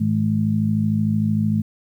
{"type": "harmonic tone", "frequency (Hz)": 53.2, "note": "G#1", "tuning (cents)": 42, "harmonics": [2, 3, 4], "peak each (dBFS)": [-22, -24, -19], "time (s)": [0, 1.62], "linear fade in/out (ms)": 10, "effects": ["9-bit"]}